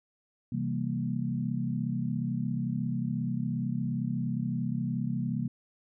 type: chord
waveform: sine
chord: C dominant seventh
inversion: none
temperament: equal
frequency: 130.81 / 164.81 / 196 / 233.1 Hz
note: C3 / E3 / G3 / Bb3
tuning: 0 / 0 / 0 / 0 cents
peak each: -33 / -35 / -35 / -33 dBFS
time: 0.52-5.48 s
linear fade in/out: 5 ms
effects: none